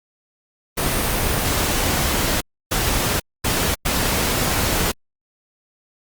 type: noise bursts at uneven times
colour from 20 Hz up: pink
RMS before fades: -20 dBFS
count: 4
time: 0.77-2.41 / 2.71-3.2 / 3.44-3.75 / 3.85-4.92 s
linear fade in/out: 10 ms
effects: Opus 32 kbps